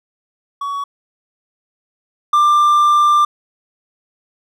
triangle tone pair in turn, 1126 / 1187.5 Hz, C#6 / D6, +27 / +19 cents, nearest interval minor second, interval 92 cents, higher second, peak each -18 / -7 dBFS, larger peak second, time 0.61-0.84 / 2.33-3.25 s, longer second, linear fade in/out 5 ms, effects none

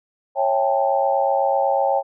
sine chord, A dominant seventh, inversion first, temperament just, 550 / 660 / 792 / 880 Hz, C#5 / E5 / G5 / A5, -14 / +2 / +18 / 0 cents, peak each -20 / -25 / -20 / -25 dBFS, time 0.35-2.03 s, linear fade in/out 50 ms, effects none

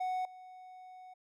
triangle tone with level steps, 740 Hz, F#5, in tune, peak -30 / -47 dBFS, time 0-1.14 s, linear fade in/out 10 ms, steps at 0.25 s, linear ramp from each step 2 ms, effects none

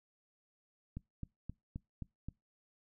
click train, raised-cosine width 5 ms, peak -29 dBFS, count 6, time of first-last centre 0.97-2.286 s, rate 3.8 Hz, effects noise-tail reverb RT60 0.2 s tail -24 dB re dry

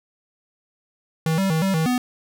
square tone with pitch steps, 160.4 / 193.5 / 159.7 / 193.2 / 160.2 / 249.1 Hz, E3 / G3 / D#3 / G3 / E3 / B3, -47 / -22 / +45 / -25 / -49 / +15 cents, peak -19 dBFS, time 1.26-1.98 s, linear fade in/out 2 ms, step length 120 ms, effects none

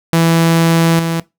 sawtooth tone with level steps, 165.6 Hz, E3, 8 cents sharp, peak -5 / -11 dBFS, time 0.13-1.2 s, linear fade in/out 0 ms, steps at 0.99 s, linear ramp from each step 2 ms, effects noise-tail reverb RT60 0.2 s tail -20 dB re dry

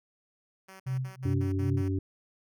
5% pulse tone bursts, 190.5 Hz, G3, 49 cents flat, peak -36 dBFS, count 7, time 0.68-1.886 s, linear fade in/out 10 ms, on 120 ms, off 61 ms
sine tone with tremolo, 130 Hz, C3, 11 cents flat, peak -27 dBFS, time 0.86-1.82 s, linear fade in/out 10 ms, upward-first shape sine, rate 2.6 Hz, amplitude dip 95%
harmonic tone, 95.4 Hz, G2, 47 cents flat, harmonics 1 / 3 / 4, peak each -28 / -32 / -37 dBFS, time 1.25-1.99 s, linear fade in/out 5 ms
effects none

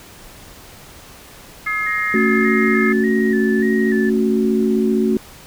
harmonic tone, 423.8 Hz, G#4, 35 cents sharp, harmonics 3 / 4 / 5, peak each -24 / -26 / -20 dBFS, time 1.66-2.93 s, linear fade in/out 10 ms
sine tone with vibrato, 1813 Hz, A#6, 49 cents flat, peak -24 dBFS, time 1.86-4.1 s, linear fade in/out 10 ms, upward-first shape square, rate 1.7 Hz, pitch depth 63 cents each way
sine chord, F# minor, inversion first, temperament just, 222 / 277.5 / 370 Hz, A3 / C#4 / F#4, +16 / +2 / 0 cents, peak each -16 / -22 / -18 dBFS, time 2.14-5.17 s, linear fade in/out 2 ms
effects pink hiss -41 dBFS RMS until 5.46 s

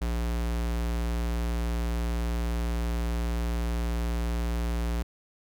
square tone, 58.27 Hz, A#1, in tune, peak -27 dBFS, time 0.01-5.03 s, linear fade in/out 10 ms, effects none

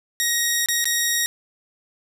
10% pulse tone with dropouts, 1883 Hz, A#6, 17 cents sharp, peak -10 dBFS, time 0.2-1.26 s, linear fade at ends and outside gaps 0 ms, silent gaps 0.66-0.686 / 0.843-0.855 s, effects 8-bit

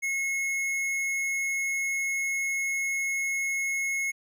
triangle tone with hard clipping, 2174 Hz, C#7, 34 cents flat, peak -28 dBFS, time 0.02-4.12 s, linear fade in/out 20 ms, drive 15 dB, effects none

